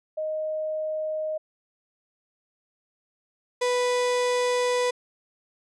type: tone pair in turn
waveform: sine / 35% pulse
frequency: 622.3 / 493.9 Hz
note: D#5 / B4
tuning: 0 / 0 cents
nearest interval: major third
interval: 400 cents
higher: first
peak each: -26 / -20 dBFS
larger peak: second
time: 0.17-1.38 / 3.61-4.91 s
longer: second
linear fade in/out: 10 ms
effects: resampled to 22050 Hz